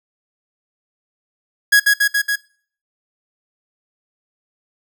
45% pulse tone with echo, 1661.2 Hz, G#6, in tune, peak -8 dBFS, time 1.72-1.8 s, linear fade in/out 10 ms, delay 140 ms, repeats 4, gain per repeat -2 dB, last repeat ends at 2.36 s, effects noise-tail reverb RT60 0.5 s tail -22 dB re dry

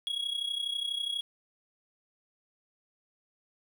triangle tone with amplitude modulation, 3322 Hz, G#7, in tune, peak -26 dBFS, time 0.07-1.21 s, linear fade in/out 0 ms, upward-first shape sine, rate 32.2 Hz, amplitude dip 75%, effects none

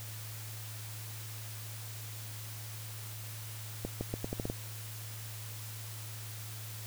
accelerating click train, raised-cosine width 2 ms, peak -21 dBFS, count 8, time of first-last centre 3.85-4.499 s, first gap 160 ms, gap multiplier 0.81, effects added 109 Hz sine -43 dBFS peak until 6.86 s + white hiss -47 dBFS RMS until 6.86 s

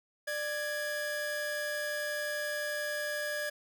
45% pulse tone pair together, 592.8 / 1667 Hz, D5 / G#6, +16 / +6 cents, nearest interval octave + tritone, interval 1790 cents, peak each -36 / -35 dBFS, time 0.27-3.5 s, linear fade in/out 10 ms, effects none

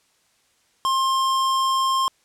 square tone, 1061 Hz, C6, 24 cents sharp, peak -19 dBFS, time 0.85-2.08 s, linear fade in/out 0 ms, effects white hiss -63 dBFS RMS until 2.24 s + low-pass 9000 Hz 12 dB/octave

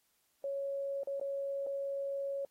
sine tone with dropouts, 554.4 Hz, C#5, in tune, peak -34 dBFS, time 0.44-2.45 s, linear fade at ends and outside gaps 2 ms, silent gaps 1.034-1.072 / 1.198-1.212 / 1.665-1.669 s, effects white hiss -75 dBFS RMS until 2.5 s + AAC 48 kbps

